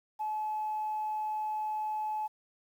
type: tone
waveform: sine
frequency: 858 Hz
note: A5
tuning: 44 cents flat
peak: -30 dBFS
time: 0.19-2.28 s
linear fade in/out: 20 ms
effects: tanh soft clip ceiling -27 dBFS + 10-bit